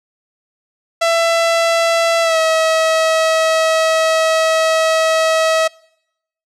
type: tone with pitch glide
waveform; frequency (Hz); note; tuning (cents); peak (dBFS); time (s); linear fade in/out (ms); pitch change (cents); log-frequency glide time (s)
sawtooth; 668 to 642.6; E5 to E5; +23 to -44; -8; 1.01-5.68; 10; -67; 2.22-2.38
effects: noise-tail reverb RT60 0.8 s tail -24 dB re dry + low-pass 8000 Hz 12 dB/octave